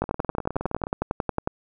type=two click trains; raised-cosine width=1 ms; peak=-16 / -9 dBFS; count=17 / 17; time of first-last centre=0.04-0.869 / 0.02-1.475 s; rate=19.3 / 11 Hz; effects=none